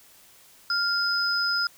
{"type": "tone pair together", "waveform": "sine", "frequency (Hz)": [1396.9, 5042], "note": ["F6", "D#8"], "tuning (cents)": [0, 22], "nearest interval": "octave + minor seventh", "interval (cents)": 2222, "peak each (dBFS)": -25, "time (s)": [0.7, 1.67], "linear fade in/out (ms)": 2, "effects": ["white hiss -54 dBFS RMS until 1.77 s"]}